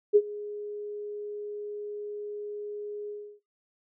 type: tone with ADSR envelope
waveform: sine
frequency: 415.3 Hz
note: G#4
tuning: in tune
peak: -13 dBFS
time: 0.13-3.4 s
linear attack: 28 ms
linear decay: 52 ms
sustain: -21 dB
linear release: 310 ms
effects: noise-tail reverb RT60 0.2 s tail -19 dB re dry